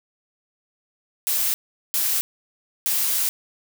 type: noise bursts at uneven times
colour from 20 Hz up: blue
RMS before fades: -22 dBFS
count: 3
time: 1.27-1.54 / 1.94-2.21 / 2.86-3.29 s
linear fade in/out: 0 ms
effects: none